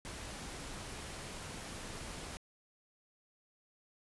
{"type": "noise", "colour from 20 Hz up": "pink", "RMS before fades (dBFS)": -45, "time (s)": [0.05, 2.37], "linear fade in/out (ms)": 0, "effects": ["resampled to 24000 Hz"]}